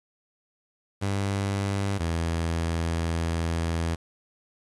sawtooth tone pair in turn, 99 / 83.06 Hz, G2 / E2, +18 / +14 cents, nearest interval minor third, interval 304 cents, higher first, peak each -21 dBFS, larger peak neither, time 1.01-1.99 / 1.99-3.96 s, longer second, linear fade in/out 20 ms, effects resampled to 24000 Hz + 8-bit

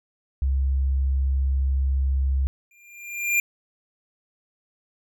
sine tone, 67.2 Hz, C2, 47 cents sharp, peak -19 dBFS, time 0.42-2.47 s, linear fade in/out 0 ms
square tone with exponential growth, 2395 Hz, D7, 33 cents sharp, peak -17 dBFS, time 2.71-3.4 s, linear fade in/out 2 ms, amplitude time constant 150 ms
effects none

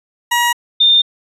20% pulse / sine tone pair in turn, 956 / 3617 Hz, A#5 / A7, +43 / +47 cents, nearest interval octave + major seventh, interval 2304 cents, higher second, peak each -7 dBFS, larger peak neither, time 0.31-0.53 / 0.8-1.02 s, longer neither, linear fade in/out 10 ms, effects resampled to 32000 Hz

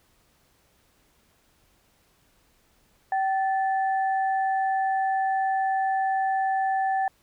sine tone pair together, 769.5 / 1752 Hz, G5 / A6, -32 / -8 cents, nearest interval octave + major second, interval 1424 cents, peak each -22 / -33 dBFS, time 3.12-7.08 s, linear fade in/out 2 ms, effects pink hiss -64 dBFS RMS until 7.22 s

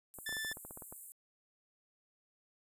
white high-pass noise, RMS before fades -49 dBFS, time 0.14-1.12 s, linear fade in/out 0 ms, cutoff 7500 Hz, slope 96 dB/octave
clicks, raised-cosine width 1 ms, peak -35 dBFS, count 12, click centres 0.187 / 0.292 / 0.326 / 0.368 / 0.448 / 0.515 / 0.571 / 0.65 / 0.709 / 0.774 / 0.822 / 0.925 s
sawtooth tone, 1760 Hz, A6, in tune, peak -34 dBFS, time 0.26-0.53 s, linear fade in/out 5 ms
effects resampled to 32000 Hz

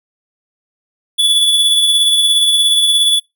square tone with tremolo, 3437 Hz, A7, 41 cents flat, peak -8 dBFS, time 1.18-3.2 s, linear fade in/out 20 ms, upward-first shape triangle, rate 17 Hz, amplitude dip 40%, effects noise-tail reverb RT60 0.2 s tail -25 dB re dry

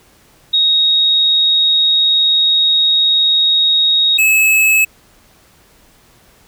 sine / square tone pair in turn, 3761 / 2589 Hz, A#7 / E7, +15 / -32 cents, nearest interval tritone, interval 647 cents, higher first, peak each -9 dBFS, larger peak neither, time 0.53-4.18 / 4.18-4.85 s, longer first, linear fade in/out 10 ms, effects pink hiss -49 dBFS RMS until 6.47 s

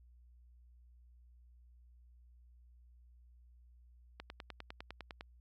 click train, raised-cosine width 0.3 ms, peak -29 dBFS, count 11, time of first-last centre 4.2-5.209 s, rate 9.91 Hz, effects added 60 Hz sine -59 dBFS peak until 5.4 s

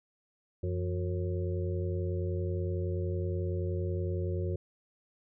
harmonic tone with a mistuned harmonic, 90.7 Hz, F#2, 34 cents flat, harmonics 1 / 2 / 4 / 5 / 6, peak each -31 / -40 / -37 / -42 / -43 dBFS, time 0.63-4.56 s, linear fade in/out 5 ms, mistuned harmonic 2, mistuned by -120 cents, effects none

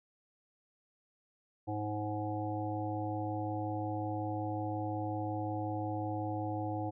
harmonic tone, 105.5 Hz, G#2, 28 cents sharp, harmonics 1 / 3 / 5 / 7 / 8, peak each -38 / -38 / -43 / -40 / -44 dBFS, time 1.67-6.91 s, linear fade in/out 20 ms, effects none

